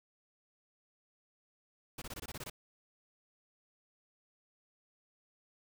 pink noise bursts, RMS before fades -44 dBFS, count 9, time 1.98-2.499 s, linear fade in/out 5 ms, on 39 ms, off 21 ms, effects none

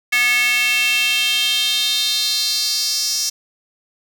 square tone with high-pass filter sweep, 243.8 Hz, B3, 22 cents flat, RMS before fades -18 dBFS, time 0.12-3.3 s, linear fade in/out 10 ms, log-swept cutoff 2100 to 5500 Hz, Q 4.6, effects 7-bit

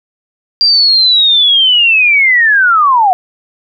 sine linear sweep, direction down, 4768 to 710 Hz, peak -5 dBFS, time 0.61-3.13 s, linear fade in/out 0 ms, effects none

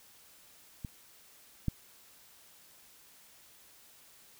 clicks, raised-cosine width 5 ms, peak -26 / -17 dBFS, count 2, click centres 0.848 / 1.683 s, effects white hiss -59 dBFS RMS until 4.39 s

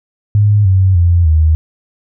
sine tone with pitch steps, 103.83 / 94.66 / 86.31 / 78.69 Hz, G#2 / F#2 / F2 / D#2, 0 / +40 / -20 / +20 cents, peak -6 dBFS, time 0.35-1.55 s, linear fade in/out 0 ms, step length 300 ms, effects none

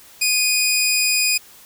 15% pulse tone, 2475 Hz, D#7, 10 cents flat, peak -9 dBFS, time 0.21-1.38 s, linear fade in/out 10 ms, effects white hiss -46 dBFS RMS until 1.65 s

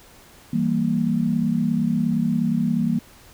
sine chord, E diminished, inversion none, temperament equal, 164.81 / 196 / 233.1 Hz, E3 / G3 / Bb3, 0 / 0 / 0 cents, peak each -24 / -24 / -21 dBFS, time 0.53-2.99 s, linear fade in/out 5 ms, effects pink hiss -49 dBFS RMS until 3.33 s

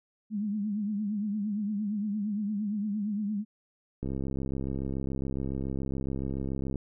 sine tone with vibrato, 207.7 Hz, G#3, in tune, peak -28 dBFS, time 0.3-3.45 s, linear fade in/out 50 ms, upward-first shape triangle, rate 8.7 Hz, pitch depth 97 cents each way
click train, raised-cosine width 3 ms, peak -21 dBFS, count 184, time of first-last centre 4.03-6.757 s, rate 67.1 Hz
effects none

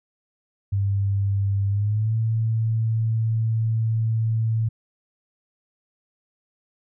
sine tone with pitch glide, 99.3 to 112.11 Hz, G2 to A2, +23 to +33 cents, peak -19 dBFS, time 0.72-4.69 s, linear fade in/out 10 ms, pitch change +210 cents, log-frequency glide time 1.68-2.15 s, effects none

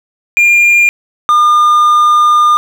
triangle tone pair in turn, 2404 / 1209.3 Hz, D7 / D#6, +40 / -50 cents, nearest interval octave, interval 1190 cents, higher first, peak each -3 dBFS, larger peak neither, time 0.37-0.89 / 1.29-2.57 s, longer second, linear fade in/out 0 ms, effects none

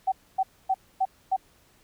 sine tone bursts, 763 Hz, G5, 47 cents flat, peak -20 dBFS, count 5, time 0.07-1.365 s, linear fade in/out 10 ms, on 51 ms, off 260 ms, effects pink hiss -61 dBFS RMS until 1.83 s

